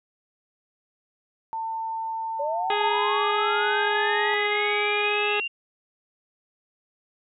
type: tone with pitch glide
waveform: sine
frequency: 897 to 880.1 Hz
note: A5 to A5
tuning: +33 to 0 cents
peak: -27 dBFS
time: 1.53-4.34 s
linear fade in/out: 0 ms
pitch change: -33 cents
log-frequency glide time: 3.07-3.34 s
type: linear sweep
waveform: sine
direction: up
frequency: 553 to 2794 Hz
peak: -26 dBFS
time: 2.39-5.48 s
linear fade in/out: 10 ms
type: harmonic tone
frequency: 415.3 Hz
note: G#4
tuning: in tune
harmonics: 1 / 2 / 3 / 4 / 5 / 6 / 7 / 8 / 9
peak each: -27 / -30 / -32 / -33 / -34 / -35 / -35 / -36 / -37 dBFS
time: 2.7-5.4 s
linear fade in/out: 2 ms
effects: none